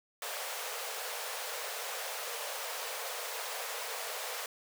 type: high-pass noise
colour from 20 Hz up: pink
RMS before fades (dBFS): -39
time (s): 0.22-4.46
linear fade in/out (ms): 2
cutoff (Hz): 440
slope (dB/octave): 96
effects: none